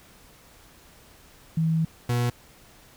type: tone pair in turn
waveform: sine / 40% pulse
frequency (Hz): 161.6 / 121.06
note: E3 / B2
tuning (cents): -34 / -34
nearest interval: perfect fourth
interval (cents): 500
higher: first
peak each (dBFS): -20 / -21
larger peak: first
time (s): 1.57-1.85 / 2.09-2.3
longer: first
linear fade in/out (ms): 5
effects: pink hiss -53 dBFS RMS until 2.96 s